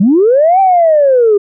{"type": "linear two-way sweep", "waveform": "sine", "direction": "up then down", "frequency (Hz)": [174.61, 785, 395], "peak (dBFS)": -4, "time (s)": [0, 1.38], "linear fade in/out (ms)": 10, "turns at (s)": 0.6, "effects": ["tanh soft clip ceiling 0 dBFS"]}